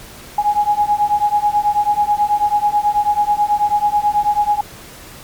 sine beating tone pair, 826 / 835.2 Hz, G#5 / G#5, -10 / +10 cents, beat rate 9.2 Hz, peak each -16 / -15 dBFS, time 0.38-4.61 s, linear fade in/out 5 ms, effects pink hiss -37 dBFS RMS until 5.23 s + MP3 96 kbps

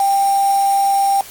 sine tone with quantisation, 791 Hz, G5, 15 cents sharp, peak -12 dBFS, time 0-1.21 s, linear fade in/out 2 ms, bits 4, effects white hiss -37 dBFS RMS until 1.3 s + AAC 64 kbps

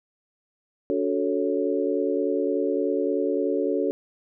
sine chord, D major seventh, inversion none, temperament equal with one note detuned, 286.6 / 370 / 440 / 554.4 Hz, D4 / F#4 / A4 / C#5, -42 / 0 / 0 / 0 cents, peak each -27 / -27 / -26 / -29 dBFS, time 0.9-3.91 s, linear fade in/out 0 ms, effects none

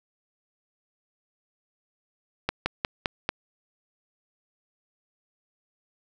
slowing click train, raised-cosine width 0.3 ms, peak -8 dBFS, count 5, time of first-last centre 2.49-3.291 s, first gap 170 ms, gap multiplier 1.11, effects none

